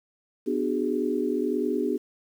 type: chord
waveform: sine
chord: G# half-diminished seventh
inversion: first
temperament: just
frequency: 249.2 / 299 / 373.8 / 415.3 Hz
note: B3 / D4 / F#4 / G#4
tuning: +16 / +31 / +18 / 0 cents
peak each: -29 dBFS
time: 0.46-1.98 s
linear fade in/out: 20 ms
effects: 9-bit